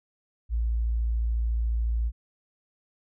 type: tone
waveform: sine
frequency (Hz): 57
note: A#1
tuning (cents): -38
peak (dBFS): -23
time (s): 0.49-2.12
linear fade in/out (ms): 50
effects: none